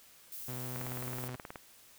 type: noise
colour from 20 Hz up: violet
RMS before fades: -44 dBFS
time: 0.32-1.28 s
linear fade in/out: 2 ms
type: tone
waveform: sawtooth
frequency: 125.8 Hz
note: B2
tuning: 32 cents sharp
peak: -36 dBFS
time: 0.48-1.36 s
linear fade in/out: 5 ms
type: click train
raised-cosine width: 0.5 ms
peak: -27 dBFS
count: 16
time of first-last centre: 0.76-1.558 s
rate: 18.8 Hz
effects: white hiss -59 dBFS RMS until 1.98 s